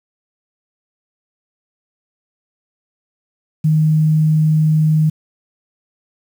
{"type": "tone", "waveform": "sine", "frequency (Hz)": 155.56, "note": "D#3", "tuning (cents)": 0, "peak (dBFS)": -10, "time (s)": [3.64, 5.1], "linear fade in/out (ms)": 10, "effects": ["7-bit"]}